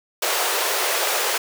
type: high-pass noise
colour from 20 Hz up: pink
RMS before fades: -22 dBFS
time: 0.22-1.38 s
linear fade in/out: 5 ms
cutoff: 400 Hz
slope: 48 dB/octave
effects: none